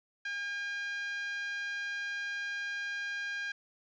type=tone with high-pass filter; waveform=10% pulse; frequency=808 Hz; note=G#5; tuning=48 cents flat; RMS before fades=-37 dBFS; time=0.25-3.52 s; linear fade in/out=5 ms; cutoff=1700 Hz; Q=7.4; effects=resampled to 16000 Hz + 11-bit